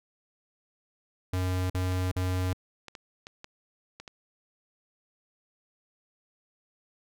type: tone bursts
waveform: square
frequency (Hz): 91.9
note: F#2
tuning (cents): -11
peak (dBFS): -27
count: 3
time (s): 1.33-2.532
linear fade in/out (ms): 5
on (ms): 370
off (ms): 46
type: clicks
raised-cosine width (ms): 0.2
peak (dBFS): -25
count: 7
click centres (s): 1.922 / 2.883 / 2.952 / 3.269 / 3.444 / 4 / 4.078
effects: none